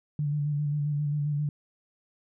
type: tone with vibrato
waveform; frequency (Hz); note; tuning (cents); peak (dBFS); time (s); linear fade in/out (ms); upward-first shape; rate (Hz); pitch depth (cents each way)
sine; 146.83; D3; 0; -25; 0.19-1.49; 2; square; 7.5; 26
effects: none